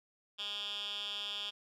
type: tone with band-pass filter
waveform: 10% pulse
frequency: 204.5 Hz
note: G#3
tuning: 26 cents flat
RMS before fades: -40 dBFS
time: 0.38-1.51 s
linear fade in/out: 20 ms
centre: 3400 Hz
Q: 6.9
effects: none